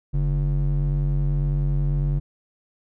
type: ring-modulated tone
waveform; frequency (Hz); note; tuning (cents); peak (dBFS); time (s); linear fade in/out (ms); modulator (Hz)
triangle; 94.1; F#2; +30; -14; 0.13-2.2; 20; 49.1
effects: none